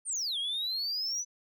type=exponential two-way sweep; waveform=sine; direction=down then up; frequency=9397 to 3200 to 6050 Hz; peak=-28 dBFS; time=0.05-1.25 s; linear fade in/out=50 ms; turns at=0.38 s; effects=tanh soft clip ceiling -29 dBFS